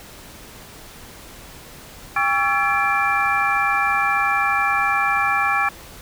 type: tone cluster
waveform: sine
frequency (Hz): 802 / 1126 / 1342 / 1714 / 2359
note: G5 / C#6 / E6 / A6 / D7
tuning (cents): +39 / +27 / +31 / -46 / +7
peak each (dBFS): -23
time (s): 2.16-5.69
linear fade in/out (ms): 5
effects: pink hiss -41 dBFS RMS until 6.01 s